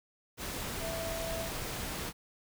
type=tone in noise; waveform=sine; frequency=659.3 Hz; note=E5; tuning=in tune; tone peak=-37 dBFS; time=0.79-1.49 s; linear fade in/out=50 ms; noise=pink; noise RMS=-38 dBFS; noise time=0.37-2.13 s; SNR=-2 dB; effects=none